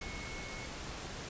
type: tone in noise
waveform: sine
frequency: 2191 Hz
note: C#7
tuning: 21 cents flat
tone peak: -47 dBFS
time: 0.01-0.66 s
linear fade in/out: 5 ms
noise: pink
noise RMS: -43 dBFS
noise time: 0.01-1.29 s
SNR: -7 dB
effects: resampled to 16000 Hz